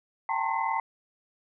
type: tone cluster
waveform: sine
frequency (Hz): 781 / 891 / 931 / 1069 / 2033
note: G5 / A5 / A#5 / C6 / B6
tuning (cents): -7 / +22 / -2 / +37 / +50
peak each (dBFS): -34 / -29 / -33 / -32 / -36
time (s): 0.29-0.8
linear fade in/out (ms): 2
effects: none